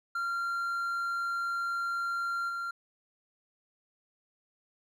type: tone with level steps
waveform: triangle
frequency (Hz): 1382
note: F6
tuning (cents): -19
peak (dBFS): -28 / -31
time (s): 0.15-2.71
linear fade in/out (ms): 5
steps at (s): 2.48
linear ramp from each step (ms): 20
effects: none